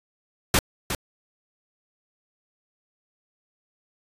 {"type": "noise with echo", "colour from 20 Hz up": "pink", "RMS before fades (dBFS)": -18, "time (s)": [0.54, 0.59], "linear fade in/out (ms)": 2, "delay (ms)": 360, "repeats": 1, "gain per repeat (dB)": -9, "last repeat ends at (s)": 0.95, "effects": ["resampled to 32000 Hz"]}